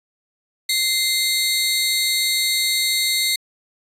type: tone cluster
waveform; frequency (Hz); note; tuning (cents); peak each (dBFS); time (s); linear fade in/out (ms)
sawtooth; 2083 / 3797 / 4382; C7 / A#7 / C#8; -8 / +31 / -21; -19; 0.69-3.36; 5
effects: resampled to 32000 Hz